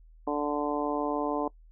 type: harmonic tone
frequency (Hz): 146.83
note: D3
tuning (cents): 0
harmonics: 2 / 3 / 4 / 5 / 6 / 7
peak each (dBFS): -31 / -33 / -34 / -35 / -36 / -36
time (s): 0.27-1.48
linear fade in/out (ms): 5
effects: noise-tail reverb RT60 0.1 s tail -22 dB re dry + added 40 Hz sine -51 dBFS peak until 1.71 s